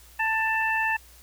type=harmonic tone; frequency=886 Hz; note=A5; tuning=12 cents sharp; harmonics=1 / 2 / 3; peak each=-27 / -25 / -29 dBFS; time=0.19-0.97 s; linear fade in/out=10 ms; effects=added 60 Hz sine -52 dBFS peak until 1.22 s + white hiss -53 dBFS RMS until 1.22 s